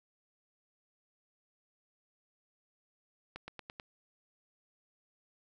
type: accelerating click train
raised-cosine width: 0.3 ms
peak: -27 dBFS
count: 5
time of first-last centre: 3.36-3.799 s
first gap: 120 ms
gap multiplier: 0.94
effects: none